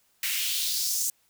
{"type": "noise with high-pass filter sweep", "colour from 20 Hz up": "white", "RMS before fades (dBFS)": -28, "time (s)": [0.23, 1.1], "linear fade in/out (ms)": 2, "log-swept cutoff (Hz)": [2100, 7100], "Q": 2.4, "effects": ["white hiss -67 dBFS RMS until 1.29 s"]}